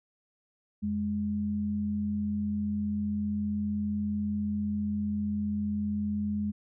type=tone pair together; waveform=sine; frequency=87.33 / 207.7 Hz; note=F2 / G#3; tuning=0 / 0 cents; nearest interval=octave + minor third; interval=1500 cents; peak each=-37 / -28 dBFS; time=0.82-6.52 s; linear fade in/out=20 ms; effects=none